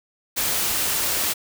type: noise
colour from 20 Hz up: white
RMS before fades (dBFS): -23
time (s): 0.36-1.34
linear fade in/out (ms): 20
effects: none